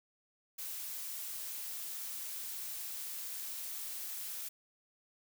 blue noise, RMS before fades -42 dBFS, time 0.58-4.49 s, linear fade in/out 10 ms, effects none

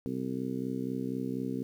harmonic tone, 64.1 Hz, C2, 35 cents flat, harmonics 2 / 3 / 4 / 5 / 6 / 7, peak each -41 / -38 / -34 / -43 / -41 / -42 dBFS, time 0.06-1.63 s, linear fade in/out 0 ms, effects 10-bit

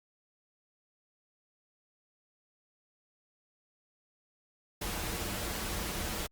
pink noise with comb filter, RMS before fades -36 dBFS, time 4.81-6.27 s, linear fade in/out 10 ms, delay 7.6 ms, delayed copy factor -0.5, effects Opus 48 kbps

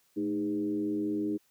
sine tone with frequency modulation, 310.7 Hz, D#4, 2 cents flat, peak -28 dBFS, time 0.16-1.38 s, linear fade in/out 20 ms, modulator 94.8 Hz, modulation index 0.82, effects white hiss -69 dBFS RMS until 1.5 s

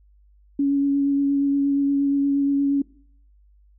sine tone with vibrato, 280 Hz, C#4, 18 cents sharp, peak -17 dBFS, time 0.59-2.82 s, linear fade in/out 5 ms, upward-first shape sine, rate 8.5 Hz, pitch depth 13 cents each way, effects noise-tail reverb RT60 0.6 s tail -22 dB re dry + added 50 Hz sine -52 dBFS peak until 3.78 s

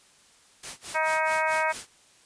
white noise with tremolo, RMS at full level -36 dBFS, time 0.63-1.89 s, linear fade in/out 5 ms, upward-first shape sine, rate 4.6 Hz, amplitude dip 100%
harmonic tone, 315.4 Hz, D#4, 24 cents sharp, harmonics 2 / 3 / 4 / 5 / 6 / 7 / 8, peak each -29 / -27 / -33 / -30 / -34 / -31 / -37 dBFS, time 0.94-1.73 s, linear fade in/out 20 ms
effects white hiss -58 dBFS RMS until 2.25 s + resampled to 22050 Hz

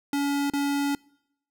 square tone with dropouts, 283.3 Hz, C#4, 38 cents sharp, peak -24 dBFS, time 0.13-0.95 s, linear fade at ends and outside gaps 2 ms, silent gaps 0.5-0.535 s, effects noise-tail reverb RT60 0.8 s tail -26 dB re dry

